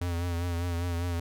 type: tone with vibrato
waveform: square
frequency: 86.5 Hz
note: F2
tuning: 16 cents flat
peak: -29 dBFS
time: 0.01-1.2 s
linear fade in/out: 5 ms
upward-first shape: triangle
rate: 5 Hz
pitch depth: 52 cents each way
effects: none